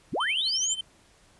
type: linear sweep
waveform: sine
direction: up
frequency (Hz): 51.91 to 7600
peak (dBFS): -25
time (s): 0.12-0.75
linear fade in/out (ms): 20
type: tone with tremolo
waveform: triangle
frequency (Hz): 3089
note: G7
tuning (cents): -26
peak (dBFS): -25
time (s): 0.2-0.81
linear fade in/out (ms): 5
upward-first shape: triangle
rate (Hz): 12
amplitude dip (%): 85
effects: pink hiss -59 dBFS RMS until 1.39 s + resampled to 24000 Hz